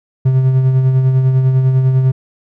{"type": "tone with tremolo", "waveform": "triangle", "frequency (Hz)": 130.81, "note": "C3", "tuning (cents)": 0, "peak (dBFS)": -5, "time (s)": [0.25, 2.12], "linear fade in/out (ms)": 10, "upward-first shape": "sine", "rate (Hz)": 10, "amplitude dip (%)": 40, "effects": []}